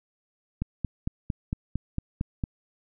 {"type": "click train", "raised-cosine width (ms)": 5, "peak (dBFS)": -15, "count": 9, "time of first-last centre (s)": [0.62, 2.438], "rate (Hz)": 4.4, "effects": []}